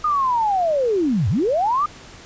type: linear two-way sweep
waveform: sine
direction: down then up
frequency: 1244.5 to 83 to 1244.5 Hz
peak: -16 dBFS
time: 0.04-1.86 s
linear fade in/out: 5 ms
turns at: 1.29 s
effects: pink hiss -42 dBFS RMS until 2.25 s + resampled to 16000 Hz